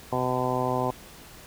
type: harmonic tone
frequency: 126.7 Hz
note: B2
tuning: 45 cents sharp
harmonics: 1 / 2 / 3 / 4 / 5 / 6 / 7 / 8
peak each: -32 / -32 / -32 / -32 / -32 / -32 / -32 / -32 dBFS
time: 0.12-0.91 s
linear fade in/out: 5 ms
effects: pink hiss -47 dBFS RMS until 1.46 s